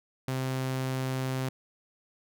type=tone; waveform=sawtooth; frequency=130.81 Hz; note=C3; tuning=in tune; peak=-25 dBFS; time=0.28-1.49 s; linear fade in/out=2 ms; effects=none